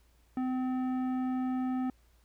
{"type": "tone with tanh clipping", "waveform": "sine", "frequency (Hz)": 256.3, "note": "C4", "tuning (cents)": -36, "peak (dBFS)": -31, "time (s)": [0.37, 1.9], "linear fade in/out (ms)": 2, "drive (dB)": 12, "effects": ["added 58 Hz sine -62 dBFS peak until 2.24 s", "pink hiss -70 dBFS RMS until 2.24 s"]}